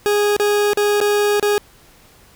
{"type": "tone with dropouts", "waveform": "40% pulse", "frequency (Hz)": 413.2, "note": "G#4", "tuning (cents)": -9, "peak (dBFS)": -13, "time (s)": [0.06, 1.58], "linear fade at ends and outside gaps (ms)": 0, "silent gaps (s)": [[0.365, 0.398], [0.733, 0.773], [1.003, 1.013], [1.397, 1.427]], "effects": ["pink hiss -49 dBFS RMS until 2.35 s"]}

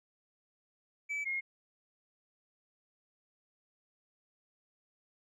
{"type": "tone pair in turn", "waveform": ["triangle", "sine"], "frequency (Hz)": [2301, 2147], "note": ["D7", "C7"], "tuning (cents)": [-36, 44], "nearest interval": "minor second", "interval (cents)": 120, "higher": "first", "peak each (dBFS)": [-32, -32], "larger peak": "neither", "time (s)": [[1.09, 1.25], [1.25, 1.41]], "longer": "neither", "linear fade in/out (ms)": 20, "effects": ["resampled to 24000 Hz"]}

